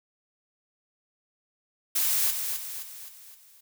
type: noise with echo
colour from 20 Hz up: blue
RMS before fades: -25 dBFS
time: 1.95-2.31 s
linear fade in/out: 10 ms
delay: 260 ms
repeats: 5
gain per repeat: -6 dB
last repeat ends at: 3.61 s
effects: none